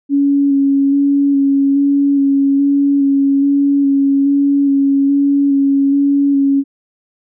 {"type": "tone with vibrato", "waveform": "sine", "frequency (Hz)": 279, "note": "C#4", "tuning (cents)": 11, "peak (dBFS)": -9, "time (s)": [0.09, 6.64], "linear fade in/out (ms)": 50, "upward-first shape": "square", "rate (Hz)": 1.2, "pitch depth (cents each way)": 14, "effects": []}